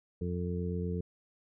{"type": "harmonic tone", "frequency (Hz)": 88.3, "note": "F2", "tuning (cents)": 20, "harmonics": [1, 2, 3, 4, 5], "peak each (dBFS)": [-35, -35, -46, -44, -39], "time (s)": [0.21, 1.01], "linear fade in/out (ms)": 5, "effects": []}